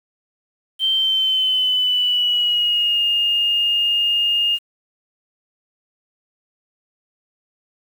sine tone with pitch glide, 3126 to 2834 Hz, G7 to F7, -6 to +25 cents, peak -15 dBFS, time 0.79-4.59 s, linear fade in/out 50 ms, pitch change -169 cents, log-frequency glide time 0.94-3.03 s, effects 7-bit

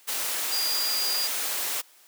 sine tone in noise, 4818 Hz, D8, 43 cents sharp, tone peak -26 dBFS, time 0.51-1.28 s, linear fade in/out 20 ms, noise white, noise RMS -29 dBFS, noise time 0.07-1.82 s, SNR 0 dB, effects white hiss -56 dBFS RMS until 2.07 s + high-pass 400 Hz 12 dB/octave

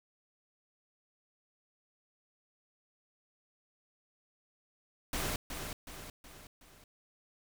pink noise with echo, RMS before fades -35 dBFS, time 5.13-5.36 s, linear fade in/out 2 ms, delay 370 ms, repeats 4, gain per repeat -6 dB, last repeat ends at 6.84 s, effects none

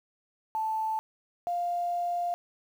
sine tone pair in turn, 878 / 699.7 Hz, A5 / F5, -4 / +3 cents, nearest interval major third, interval 393 cents, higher first, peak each -27 dBFS, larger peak neither, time 0.55-0.99 / 1.47-2.34 s, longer second, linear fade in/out 0 ms, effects 9-bit

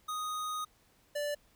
square tone pair in turn, 1244.5 / 585 Hz, D#6 / D5, 0 / -7 cents, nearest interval octave + minor second, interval 1307 cents, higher first, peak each -35 / -33 dBFS, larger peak second, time 0.08-0.65 / 1.15-1.35 s, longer first, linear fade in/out 10 ms, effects pink hiss -67 dBFS RMS until 1.55 s

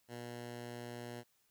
10% pulse tone, 120 Hz, B2, 49 cents flat, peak -36 dBFS, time 0.08-1.24 s, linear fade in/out 50 ms, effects white hiss -75 dBFS RMS until 1.5 s

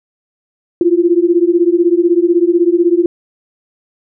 sine beating tone pair, 337.9 / 353.9 Hz, E4 / F4, +43 / +23 cents, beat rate 16 Hz, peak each -11 dBFS, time 0.81-3.06 s, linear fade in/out 2 ms, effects none

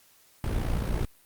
brown noise with amplitude modulation, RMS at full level -25 dBFS, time 0.44-1.05 s, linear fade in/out 0 ms, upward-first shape sine, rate 58.1 Hz, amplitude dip 60%, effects white hiss -60 dBFS RMS until 1.25 s + Opus 48 kbps

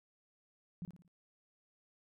sine tone with echo, 174.61 Hz, F3, in tune, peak -39 dBFS, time 0.82-0.85 s, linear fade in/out 0 ms, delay 57 ms, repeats 4, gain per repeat -7 dB, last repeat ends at 1.078 s, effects none

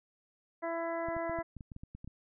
harmonic tone, 333.5 Hz, E4, 20 cents sharp, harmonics 1 / 2 / 3 / 4 / 5 / 6, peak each -40 / -35 / -41 / -46 / -47 / -46 dBFS, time 0.62-1.43 s, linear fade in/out 20 ms
clicks, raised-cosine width 5 ms, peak -33 dBFS, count 12, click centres 1.086 / 1.166 / 1.296 / 1.388 / 1.567 / 1.608 / 1.718 / 1.764 / 1.835 / 1.95 / 2.045 / 2.076 s
effects none

